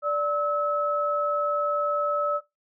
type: tone pair together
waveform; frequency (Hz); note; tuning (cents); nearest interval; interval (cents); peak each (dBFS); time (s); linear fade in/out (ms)
sine; 585.9 / 1295; D5 / E6; -4 / -31; octave + major second; 1373; -25; 0.02-2.41; 50
effects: noise-tail reverb RT60 0.2 s tail -18 dB re dry